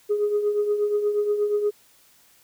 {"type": "tone with tremolo", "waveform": "sine", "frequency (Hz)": 415.3, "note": "G#4", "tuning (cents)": 0, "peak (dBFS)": -16, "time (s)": [0.09, 1.71], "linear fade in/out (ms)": 20, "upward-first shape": "triangle", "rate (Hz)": 8.4, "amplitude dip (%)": 65, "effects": ["tanh soft clip ceiling -15 dBFS", "white hiss -57 dBFS RMS until 2.43 s"]}